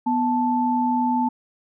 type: tone pair together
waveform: sine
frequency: 246.5 / 878 Hz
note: B3 / A5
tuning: -3 / -4 cents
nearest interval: octave + minor seventh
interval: 2199 cents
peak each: -21 / -21 dBFS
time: 0.06-1.29 s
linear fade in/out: 10 ms
effects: none